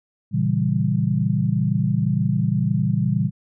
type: chord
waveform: sine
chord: A# diminished seventh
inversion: none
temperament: equal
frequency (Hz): 116.54 / 138.59 / 164.81 / 196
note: A#2 / C#3 / E3 / G3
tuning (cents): 0 / 0 / 0 / 0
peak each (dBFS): -23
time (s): 0.31-3.31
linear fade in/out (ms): 50
effects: none